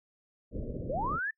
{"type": "low-pass noise", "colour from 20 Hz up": "pink", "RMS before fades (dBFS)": -37, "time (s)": [0.51, 1.2], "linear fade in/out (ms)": 50, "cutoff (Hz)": 600, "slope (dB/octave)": 96}
{"type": "linear sweep", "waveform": "sine", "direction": "up", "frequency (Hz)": [466.2, 1800], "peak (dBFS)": -30, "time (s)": [0.89, 1.31], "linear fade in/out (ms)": 10}
{"effects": ["noise-tail reverb RT60 0.1 s tail -25 dB re dry"]}